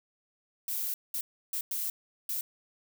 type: noise bursts at uneven times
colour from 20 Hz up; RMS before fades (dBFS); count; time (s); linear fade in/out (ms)
violet; -33; 5; 0.68-0.94 / 1.14-1.21 / 1.53-1.61 / 1.71-1.9 / 2.29-2.41; 2
effects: none